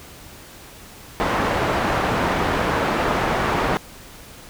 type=low-pass noise; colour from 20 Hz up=white; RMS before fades=-21 dBFS; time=1.2-3.77 s; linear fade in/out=0 ms; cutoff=1200 Hz; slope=12 dB/octave; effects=pink hiss -42 dBFS RMS until 4.49 s